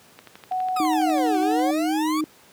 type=click train; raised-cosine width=0.3 ms; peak=-25 dBFS; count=18; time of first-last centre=0.19-1.595 s; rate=12.1 Hz
type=tone; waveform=sine; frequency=742 Hz; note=F#5; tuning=5 cents sharp; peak=-22 dBFS; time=0.51-1.71 s; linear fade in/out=5 ms
type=exponential two-way sweep; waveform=40% pulse; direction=down then up; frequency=1300 to 365.1 to 1183 Hz; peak=-25 dBFS; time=0.76-2.21 s; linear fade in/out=5 ms; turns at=1.39 s
type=tone with vibrato; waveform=sine; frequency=311.1 Hz; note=D#4; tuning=in tune; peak=-21 dBFS; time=0.8-2.24 s; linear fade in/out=0 ms; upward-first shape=triangle; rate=2 Hz; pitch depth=9 cents each way
effects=pink hiss -52 dBFS RMS until 2.52 s + high-pass 150 Hz 12 dB/octave

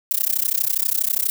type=noise with amplitude modulation; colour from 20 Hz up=violet; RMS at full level=-17 dBFS; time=0.11-1.3 s; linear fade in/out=0 ms; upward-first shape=sine; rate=32.3 Hz; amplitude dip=100%; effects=none

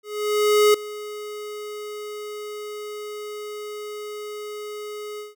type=tone with ADSR envelope; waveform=square; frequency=420 Hz; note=G#4; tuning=19 cents sharp; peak=-13 dBFS; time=0.03-5.35 s; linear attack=710 ms; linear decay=5 ms; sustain=-19 dB; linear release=160 ms; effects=none

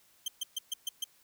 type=tone bursts; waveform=sawtooth; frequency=3136 Hz; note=G7; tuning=in tune; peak=-28 dBFS; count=6; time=0.26-1.042 s; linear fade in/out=5 ms; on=22 ms; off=130 ms; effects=white hiss -65 dBFS RMS until 1.23 s

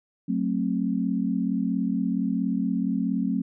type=chord; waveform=sine; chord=F# diminished; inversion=none; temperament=just; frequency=185 / 222 / 266.4 Hz; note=F#3 / A3 / C4; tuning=0 / +16 / +31 cents; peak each=-27 dBFS; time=0.28-3.42 s; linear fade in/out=10 ms; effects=none

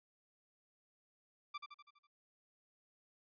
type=tone with echo; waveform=sawtooth; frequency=1174.7 Hz; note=D6; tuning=in tune; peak=-37 dBFS; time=1.54-1.58 s; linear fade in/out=10 ms; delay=82 ms; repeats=6; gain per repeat=-5 dB; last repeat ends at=2.072 s; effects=resampled to 11025 Hz

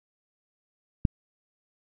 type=click; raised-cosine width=5 ms; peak=-8 dBFS; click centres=1.052 s; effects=none

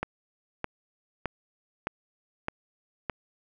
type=click train; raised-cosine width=0.5 ms; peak=-14 dBFS; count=6; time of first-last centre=0.03-3.097 s; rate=1.63 Hz; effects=none

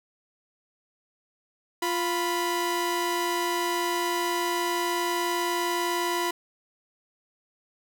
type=tone pair together; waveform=sawtooth; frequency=349.2 / 987.8 Hz; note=F4 / B5; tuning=0 / 0 cents; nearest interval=octave + tritone; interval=1800 cents; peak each=-24 dBFS; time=1.82-6.31 s; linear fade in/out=5 ms; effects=none

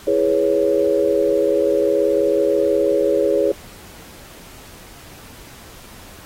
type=chord; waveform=sine; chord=C# minor seventh; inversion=first; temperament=equal; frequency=329.6 / 415.3 / 493.9 / 554.4 Hz; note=E4 / G#4 / B4 / C#5; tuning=0 / 0 / 0 / 0 cents; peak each=-22 / -18 / -22 / -18 dBFS; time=0.07-3.52 s; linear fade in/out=5 ms; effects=pink hiss -42 dBFS RMS until 6.25 s + AAC 48 kbps

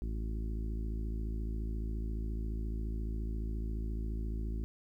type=harmonic tone; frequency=54.4 Hz; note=A1; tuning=19 cents flat; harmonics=1 / 2 / 3 / 4 / 5 / 6 / 7; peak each=-34 / -45 / -50 / -46 / -51 / -50 / -54 dBFS; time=0.02-4.64 s; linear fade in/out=0 ms; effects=12-bit

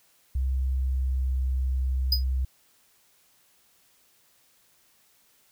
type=tone with pitch glide; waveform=sine; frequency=65.41 to 64.88 Hz; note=C2 to C2; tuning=0 to -14 cents; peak=-23 dBFS; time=0.35-2.45 s; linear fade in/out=5 ms; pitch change=-14 cents; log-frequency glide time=0.69-1.35 s
type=tone with exponential decay; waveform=square; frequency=4978 Hz; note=D#8; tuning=in tune; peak=-18 dBFS; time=2.12-2.24 s; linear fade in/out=5 ms; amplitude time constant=25 ms
effects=white hiss -63 dBFS RMS until 5.51 s

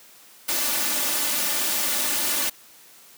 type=noise with comb filter; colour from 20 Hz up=white; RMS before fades=-24 dBFS; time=0.48-2.5 s; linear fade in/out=10 ms; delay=3.4 ms; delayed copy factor=+0.65; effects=white hiss -50 dBFS RMS until 3.17 s + high-pass 150 Hz 12 dB/octave

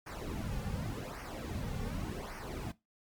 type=noise with flanger; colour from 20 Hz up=brown; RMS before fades=-39 dBFS; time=0.06-2.72 s; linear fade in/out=10 ms; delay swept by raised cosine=0.26 to 3.16 ms; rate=0.87 Hz; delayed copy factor=-0.75; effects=noise-tail reverb RT60 0.2 s tail -18 dB re dry + MP3 96 kbps

